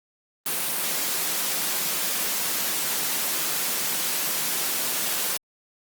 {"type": "high-pass noise", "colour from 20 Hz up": "white", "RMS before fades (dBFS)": -26, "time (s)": [0.46, 5.37], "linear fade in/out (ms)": 2, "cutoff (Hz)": 140, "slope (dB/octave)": 96, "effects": ["Opus 32 kbps"]}